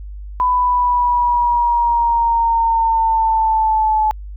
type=linear sweep; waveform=sine; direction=down; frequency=1000 to 860 Hz; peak=-12 dBFS; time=0.4-4.11 s; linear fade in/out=0 ms; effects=added 50 Hz sine -28 dBFS peak until 4.36 s